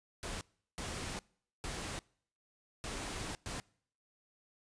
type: noise bursts at uneven times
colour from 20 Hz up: pink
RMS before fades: -41 dBFS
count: 5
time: 0.23-0.41 / 0.78-1.19 / 1.64-1.99 / 2.84-3.35 / 3.46-3.6 s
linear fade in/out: 0 ms
effects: noise-tail reverb RT60 0.6 s tail -25 dB re dry + resampled to 22050 Hz